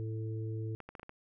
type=harmonic tone; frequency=110.3 Hz; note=A2; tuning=5 cents sharp; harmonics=1 / 3 / 4; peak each=-35 / -45 / -46 dBFS; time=0-0.75 s; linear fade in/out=0 ms
type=clicks; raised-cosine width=0.5 ms; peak=-31 dBFS; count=6; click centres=0.803 / 0.89 / 0.952 / 0.996 / 1.031 / 1.094 s
effects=none